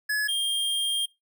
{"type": "tone pair in turn", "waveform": "square", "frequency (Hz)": [1700, 3209], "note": ["G#6", "G7"], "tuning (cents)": [40, 40], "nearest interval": "major seventh", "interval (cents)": 1100, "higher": "second", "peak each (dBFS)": -24, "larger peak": "neither", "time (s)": [[0.09, 0.28], [0.28, 1.06]], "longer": "second", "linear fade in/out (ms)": 10, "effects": ["noise-tail reverb RT60 0.2 s tail -22 dB re dry"]}